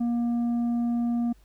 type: tone with tanh clipping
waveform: sine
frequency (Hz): 237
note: A#3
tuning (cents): +29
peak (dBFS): -24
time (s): 0-1.33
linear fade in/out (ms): 10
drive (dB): 5
effects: added 50 Hz sine -54 dBFS peak until 1.44 s + pink hiss -65 dBFS RMS until 1.44 s